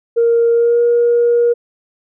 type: tone with pitch glide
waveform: sine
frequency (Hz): 466.2 to 474.9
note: A#4 to A#4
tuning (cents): 0 to +32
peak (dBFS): -8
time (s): 0.16-1.54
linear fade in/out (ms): 20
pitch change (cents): +32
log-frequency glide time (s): 0.52-0.81
effects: tanh soft clip ceiling -5 dBFS